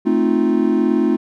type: chord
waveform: triangle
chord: F dominant seventh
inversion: first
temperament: equal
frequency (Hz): 220 / 261.6 / 311.1 / 349.2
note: A3 / C4 / Eb4 / F4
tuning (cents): 0 / 0 / 0 / 0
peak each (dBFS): -17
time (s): 0.05-1.17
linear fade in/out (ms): 20
effects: none